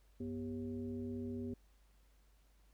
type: tone with frequency modulation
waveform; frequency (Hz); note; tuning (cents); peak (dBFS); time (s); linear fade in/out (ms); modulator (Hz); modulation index
sine; 244.1; B3; -20; -39; 0.2-1.54; 5; 151; 0.96
effects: added 50 Hz sine -65 dBFS peak until 2.73 s + pink hiss -75 dBFS RMS until 2.73 s